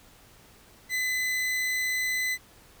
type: tone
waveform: 40% pulse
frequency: 2016 Hz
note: B6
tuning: 35 cents sharp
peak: -25 dBFS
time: 0.89-2.38 s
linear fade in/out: 50 ms
effects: pink hiss -55 dBFS RMS until 2.8 s